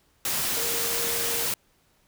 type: tone in noise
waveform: sine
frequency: 466.2 Hz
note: A#4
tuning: in tune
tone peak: -35 dBFS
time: 0.57-1.46 s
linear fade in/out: 2 ms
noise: white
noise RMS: -27 dBFS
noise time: 0.25-1.54 s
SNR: -11 dB
effects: pink hiss -65 dBFS RMS until 2.07 s